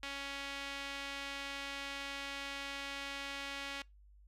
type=tone with band-pass filter; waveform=sawtooth; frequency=278.3 Hz; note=C#4; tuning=7 cents sharp; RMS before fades=-43 dBFS; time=0.03-3.82 s; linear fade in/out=2 ms; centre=2800 Hz; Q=1.2; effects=noise-tail reverb RT60 0.2 s tail -24 dB re dry + added 50 Hz sine -58 dBFS peak until 4.27 s